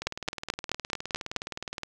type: two click trains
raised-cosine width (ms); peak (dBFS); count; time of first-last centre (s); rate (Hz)
0.2; -17 / -9; 36 / 7; 0.02-1.833 / 0.07-1.363; 19.3 / 4.64
effects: none